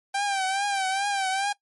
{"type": "tone with vibrato", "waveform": "sawtooth", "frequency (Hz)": 784, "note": "G5", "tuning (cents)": 0, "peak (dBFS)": -20, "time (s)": [0.14, 1.53], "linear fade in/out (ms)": 10, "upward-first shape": "triangle", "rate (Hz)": 2.4, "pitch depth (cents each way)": 80, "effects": ["noise-tail reverb RT60 0.1 s tail -20 dB re dry", "MP3 48 kbps"]}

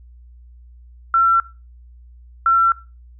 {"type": "tone pair in turn", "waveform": "sine", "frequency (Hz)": [1352, 1352], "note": ["E6", "E6"], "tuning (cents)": [43, 43], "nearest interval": "unison", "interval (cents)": 0, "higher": "neither", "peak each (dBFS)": -11, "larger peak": "neither", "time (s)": [[1.14, 1.4], [2.46, 2.72]], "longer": "neither", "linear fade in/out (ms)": 2, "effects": ["noise-tail reverb RT60 0.3 s tail -20 dB re dry", "added 60 Hz sine -41 dBFS peak until 3.19 s"]}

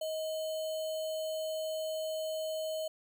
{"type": "tone with sample-and-hold", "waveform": "sine", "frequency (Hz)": 631, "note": "D#5", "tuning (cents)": 24, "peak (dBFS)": -33, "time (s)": [0.01, 2.88], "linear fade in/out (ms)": 5, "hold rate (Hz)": 3675, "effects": []}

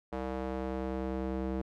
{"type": "tone with band-pass filter sweep", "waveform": "square", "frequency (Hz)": 65, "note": "C2", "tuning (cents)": -11, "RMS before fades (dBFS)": -35, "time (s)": [0.12, 1.62], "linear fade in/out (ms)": 10, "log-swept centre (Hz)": [600, 340], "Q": 1, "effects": []}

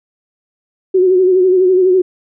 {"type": "tone with vibrato", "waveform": "sine", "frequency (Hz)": 370, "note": "F#4", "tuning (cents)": 0, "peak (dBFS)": -7, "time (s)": [0.94, 2.02], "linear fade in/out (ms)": 10, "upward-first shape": "sine", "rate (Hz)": 12, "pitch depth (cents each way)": 50, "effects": []}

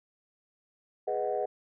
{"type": "chord", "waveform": "sine", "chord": "G# minor seventh", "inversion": "none", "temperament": "equal", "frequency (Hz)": [415.3, 493.9, 622.3, 740], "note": ["G#4", "B4", "D#5", "F#5"], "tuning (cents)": [0, 0, 0, 0], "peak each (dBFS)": -33, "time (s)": [1.07, 1.46], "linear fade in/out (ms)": 10, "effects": ["tanh soft clip ceiling -19 dBFS"]}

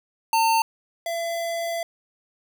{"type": "tone pair in turn", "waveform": "square", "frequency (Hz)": [900, 674.2], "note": ["A5", "E5"], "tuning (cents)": [39, 39], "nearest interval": "perfect fourth", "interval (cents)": 500, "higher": "first", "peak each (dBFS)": [-18, -26], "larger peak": "first", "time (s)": [[0.33, 0.62], [1.06, 1.83]], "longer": "second", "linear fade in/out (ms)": 2, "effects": []}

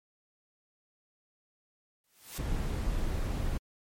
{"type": "noise with exponential growth", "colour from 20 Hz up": "white", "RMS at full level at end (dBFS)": -38, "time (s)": [2.04, 2.38], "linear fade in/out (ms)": 0, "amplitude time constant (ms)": 72}
{"type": "noise", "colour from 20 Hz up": "brown", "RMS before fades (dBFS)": -31, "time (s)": [2.38, 3.58], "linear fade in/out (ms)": 10}
{"effects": ["MP3 64 kbps"]}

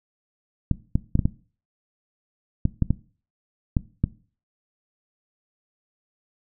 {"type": "clicks", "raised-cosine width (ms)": 5, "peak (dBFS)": -7, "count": 10, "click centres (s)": [0.713, 0.955, 1.154, 1.192, 1.255, 2.654, 2.823, 2.906, 3.768, 4.04], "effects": ["noise-tail reverb RT60 0.4 s tail -19 dB re dry"]}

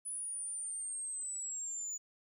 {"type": "linear sweep", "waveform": "sine", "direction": "down", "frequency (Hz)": [9956, 6900], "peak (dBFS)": -35, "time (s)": [0.05, 1.98], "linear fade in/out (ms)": 20, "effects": ["tanh soft clip ceiling -37 dBFS", "12-bit"]}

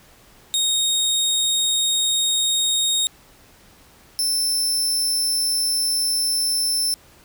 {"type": "tone pair in turn", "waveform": "25% pulse", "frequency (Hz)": [3729, 5322], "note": ["A#7", "E8"], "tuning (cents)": [0, 16], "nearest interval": "tritone", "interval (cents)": 616, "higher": "second", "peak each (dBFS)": -14, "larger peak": "neither", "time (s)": [[0.54, 3.07], [4.19, 6.94]], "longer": "second", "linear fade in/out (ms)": 0, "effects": ["pink hiss -51 dBFS RMS until 7.24 s"]}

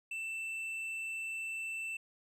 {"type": "tone with tanh clipping", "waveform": "sine", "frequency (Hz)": 2664, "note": "E7", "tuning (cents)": 18, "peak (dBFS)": -38, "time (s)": [0.11, 1.97], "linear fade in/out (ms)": 5, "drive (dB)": 6, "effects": []}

